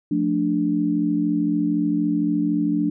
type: chord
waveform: sine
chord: D minor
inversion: first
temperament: just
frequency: 176.2 / 220.2 / 293.7 Hz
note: F3 / A3 / D4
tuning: +16 / +2 / 0 cents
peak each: -25 / -25 / -20 dBFS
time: 0.11-2.9 s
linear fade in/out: 5 ms
effects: none